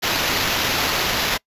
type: noise with sample-and-hold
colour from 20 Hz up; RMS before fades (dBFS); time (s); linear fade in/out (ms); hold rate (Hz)
violet; -21; 0.02-1.38; 20; 8820
effects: noise-tail reverb RT60 0.1 s tail -25 dB re dry + resampled to 32000 Hz